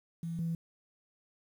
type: tone pair in turn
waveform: sine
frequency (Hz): 166.9 / 166.18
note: E3 / E3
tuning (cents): +22 / +14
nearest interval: unison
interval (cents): 8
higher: first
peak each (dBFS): -34 / -30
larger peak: second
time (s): 0.23-0.39 / 0.39-0.55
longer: neither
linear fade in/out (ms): 2
effects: tanh soft clip ceiling -26 dBFS + 10-bit